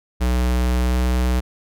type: tone with pitch glide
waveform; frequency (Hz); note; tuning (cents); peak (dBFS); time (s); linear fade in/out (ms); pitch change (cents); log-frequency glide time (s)
square; 61.74 to 62.24; B1 to B1; 0 to +14; -17; 0.2-1.41; 20; +14; 0.8-0.95
effects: none